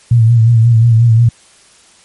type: tone with vibrato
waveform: sine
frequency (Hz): 115.4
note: A#2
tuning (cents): -17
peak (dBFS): -4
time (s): 0.11-1.29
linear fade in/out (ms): 5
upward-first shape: sine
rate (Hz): 5.6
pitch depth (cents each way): 60
effects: white hiss -45 dBFS RMS until 2.04 s + MP3 48 kbps